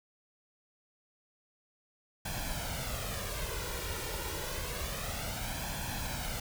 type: noise with flanger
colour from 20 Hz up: pink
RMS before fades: -37 dBFS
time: 2.25-6.4 s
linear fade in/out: 5 ms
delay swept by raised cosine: 1.2 to 2.15 ms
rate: 0.28 Hz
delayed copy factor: +0.65
effects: none